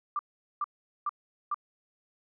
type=tone bursts; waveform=sine; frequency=1183 Hz; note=D6; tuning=12 cents sharp; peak=-27 dBFS; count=4; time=0.16-1.544 s; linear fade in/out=2 ms; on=31 ms; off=420 ms; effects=none